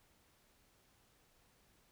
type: silence
effects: pink hiss -71 dBFS RMS until 1.91 s